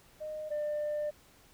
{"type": "tone pair in turn", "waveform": "sine", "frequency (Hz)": [615, 597.1], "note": ["D#5", "D5"], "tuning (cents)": [-20, 29], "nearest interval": "minor second", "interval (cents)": 51, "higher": "first", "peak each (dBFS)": [-36, -29], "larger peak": "second", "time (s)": [[0.2, 0.5], [0.5, 1.11]], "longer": "second", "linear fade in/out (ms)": 20, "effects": ["tanh soft clip ceiling -29 dBFS", "pink hiss -61 dBFS RMS until 1.53 s"]}